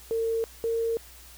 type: tone pair in turn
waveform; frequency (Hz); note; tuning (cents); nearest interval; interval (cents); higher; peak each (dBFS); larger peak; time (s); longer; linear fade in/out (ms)
sine; 453.8 / 457.5; A#4 / A#4; -47 / -32; unison; 15; second; -24; neither; 0.11-0.44 / 0.64-0.97; neither; 0
effects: added 60 Hz sine -51 dBFS peak until 1.37 s + white hiss -50 dBFS RMS until 1.37 s